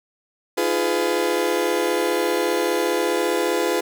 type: chord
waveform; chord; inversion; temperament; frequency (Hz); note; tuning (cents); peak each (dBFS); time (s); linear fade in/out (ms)
35% pulse; F half-diminished seventh; third; just; 314.3 / 349.2 / 419.1 / 502.9; Eb4 / F4 / Ab4 / Cb5; +18 / 0 / +16 / +31; -27 / -22 / -23 / -22; 0.57-3.81; 10
effects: none